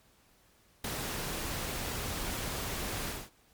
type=noise with ADSR envelope; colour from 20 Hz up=pink; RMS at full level=-31 dBFS; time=0.84-3.3 s; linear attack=6 ms; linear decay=7 ms; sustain=-5 dB; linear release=210 ms; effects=pink hiss -65 dBFS RMS until 3.53 s + MP3 96 kbps